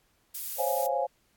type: noise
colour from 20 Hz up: violet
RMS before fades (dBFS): -34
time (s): 0.34-0.87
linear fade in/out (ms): 10
type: chord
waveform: sine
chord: Db major seventh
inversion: third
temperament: equal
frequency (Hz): 523.3 / 554.4 / 698.5 / 830.6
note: C5 / Db5 / F5 / Ab5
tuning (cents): 0 / 0 / 0 / 0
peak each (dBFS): -31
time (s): 0.58-1.07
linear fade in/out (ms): 20
effects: pink hiss -69 dBFS RMS until 1.36 s + AAC 64 kbps